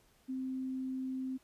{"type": "tone", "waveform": "sine", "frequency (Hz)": 260.8, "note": "C4", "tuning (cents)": -5, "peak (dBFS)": -35, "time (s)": [0.28, 1.38], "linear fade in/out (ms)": 20, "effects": ["pink hiss -68 dBFS RMS until 1.43 s", "resampled to 32000 Hz"]}